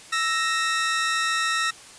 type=tone pair together; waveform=sawtooth; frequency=1318.5 / 1864.6 Hz; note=E6 / A#6; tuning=0 / 0 cents; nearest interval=tritone; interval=600 cents; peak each=-21 dBFS; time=0.12-1.71 s; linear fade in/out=10 ms; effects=white hiss -45 dBFS RMS until 1.98 s + resampled to 22050 Hz